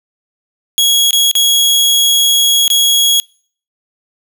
sawtooth tone with dropouts, 3322 Hz, G#7, in tune, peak -5 dBFS, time 0.78-3.2 s, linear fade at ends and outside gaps 0 ms, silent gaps 1.108-1.13 / 1.313-1.353 / 2.679-2.702 s, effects noise-tail reverb RT60 0.5 s tail -26 dB re dry

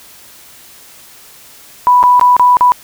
sine tone with dropouts, 987.8 Hz, B5, in tune, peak -4 dBFS, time 1.87-2.72 s, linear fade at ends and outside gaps 0 ms, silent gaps 2.029-2.037 / 2.196-2.212 / 2.366-2.396 / 2.569-2.609 s, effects white hiss -39 dBFS RMS until 2.83 s

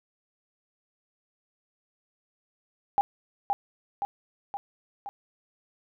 sine tone with echo, 805 Hz, G5, 46 cents sharp, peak -18 dBFS, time 2.98-3.01 s, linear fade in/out 0 ms, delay 520 ms, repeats 4, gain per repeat -4 dB, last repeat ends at 5.09 s, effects none

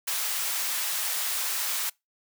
white high-pass noise, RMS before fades -29 dBFS, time 0.07-1.9 s, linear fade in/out 10 ms, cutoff 820 Hz, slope 12 dB/octave, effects noise-tail reverb RT60 0.2 s tail -25 dB re dry

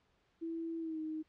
sine tone with pitch glide, 329.6 to 313.1 Hz, E4 to D#4, 0 to +11 cents, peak -37 dBFS, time 0.41-1.23 s, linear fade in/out 20 ms, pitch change -89 cents, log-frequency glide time 0.79-1 s, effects pink hiss -74 dBFS RMS until 1.28 s + low-pass 4000 Hz 12 dB/octave

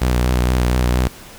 sawtooth tone with vibrato, 61.74 Hz, B1, in tune, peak -10 dBFS, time 0.01-1.08 s, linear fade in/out 10 ms, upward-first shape sine, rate 4.3 Hz, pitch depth 35 cents each way, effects pink hiss -39 dBFS RMS until 1.38 s

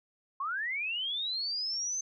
sine linear sweep, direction up, 1046.5 to 6280 Hz, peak -31 dBFS, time 0.4-2.01 s, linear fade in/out 5 ms, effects none

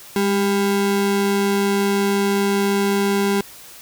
square ring-modulated tone, 299.4 Hz, D4, 33 cents sharp, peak -14 dBFS, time 0.16-3.41 s, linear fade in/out 2 ms, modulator 97.3 Hz, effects white hiss -41 dBFS RMS until 3.81 s

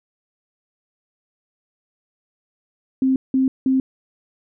sine tone bursts, 263.2 Hz, C4, 10 cents sharp, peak -14 dBFS, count 3, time 3.02-3.8 s, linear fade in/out 2 ms, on 140 ms, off 180 ms, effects none

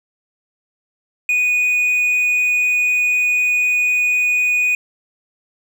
triangle tone, 2474 Hz, D#7, 10 cents flat, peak -12 dBFS, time 1.29-4.75 s, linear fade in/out 2 ms, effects none

